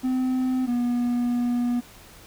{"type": "tone pair in turn", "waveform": "triangle", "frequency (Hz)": [256.7, 242.3], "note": ["C4", "B3"], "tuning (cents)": [-33, -33], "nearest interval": "minor second", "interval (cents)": 100, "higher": "first", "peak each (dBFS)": -19, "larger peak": "neither", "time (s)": [[0.03, 0.67], [0.67, 1.81]], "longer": "second", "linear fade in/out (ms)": 20, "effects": ["pink hiss -48 dBFS RMS until 2.26 s"]}